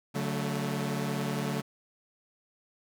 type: chord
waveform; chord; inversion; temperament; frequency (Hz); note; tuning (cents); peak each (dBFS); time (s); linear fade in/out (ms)
sawtooth; D major; none; equal with one note detuned; 143.06 / 185 / 220; D3 / F#3 / A3; -45 / 0 / 0; -29 / -32 / -30; 0.14-1.62; 20
effects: none